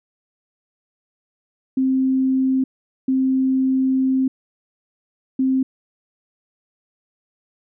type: tone bursts at uneven times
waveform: sine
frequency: 262.8 Hz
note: C4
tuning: 8 cents sharp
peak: -15 dBFS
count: 3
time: 1.77-2.64 / 3.08-4.28 / 5.39-5.63 s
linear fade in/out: 5 ms
effects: none